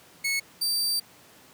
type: tone pair in turn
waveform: sawtooth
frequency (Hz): 2200 / 4664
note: C#7 / D8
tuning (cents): -14 / -13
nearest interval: octave + minor second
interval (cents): 1301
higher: second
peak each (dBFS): -21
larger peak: neither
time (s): 0.24-0.4 / 0.61-1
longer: second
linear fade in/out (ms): 10
effects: pink hiss -53 dBFS RMS until 1.53 s + high-pass 150 Hz 12 dB/octave